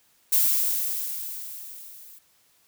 violet noise with level ramp, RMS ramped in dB -19 to -48 dBFS, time 0.32-2.19 s, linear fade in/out 10 ms, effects white hiss -63 dBFS RMS until 2.67 s

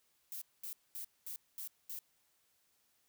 violet noise bursts, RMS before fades -44 dBFS, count 6, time 0.32-1.99 s, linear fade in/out 0 ms, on 95 ms, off 220 ms, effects white hiss -75 dBFS RMS until 3.08 s

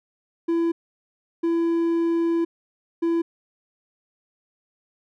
triangle tone bursts at uneven times, 334.9 Hz, E4, 27 cents sharp, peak -17 dBFS, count 3, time 0.48-0.72 / 1.43-2.45 / 3.02-3.22 s, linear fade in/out 10 ms, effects none

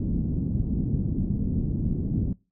white low-pass noise, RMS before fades -26 dBFS, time 0-2.33 s, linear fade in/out 5 ms, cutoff 230 Hz, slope 24 dB/octave, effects noise-tail reverb RT60 0.3 s tail -24 dB re dry

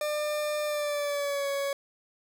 40% pulse tone with pitch glide, 599 to 558.9 Hz, D5 to C#5, +34 to +14 cents, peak -27 dBFS, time 0.01-1.73 s, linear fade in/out 2 ms, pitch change -120 cents, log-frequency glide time 0.65-1.48 s, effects none

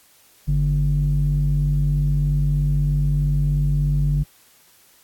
square tone with low-pass filter, 48.41 Hz, G1, 21 cents flat, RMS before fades -19 dBFS, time 0.47-4.24 s, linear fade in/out 20 ms, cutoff 160 Hz, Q 5.6, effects white hiss -54 dBFS RMS until 5.03 s + AAC 64 kbps

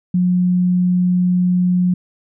sine tone, 180 Hz, F#3, 47 cents flat, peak -12 dBFS, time 0.14-1.94 s, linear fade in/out 5 ms, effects none

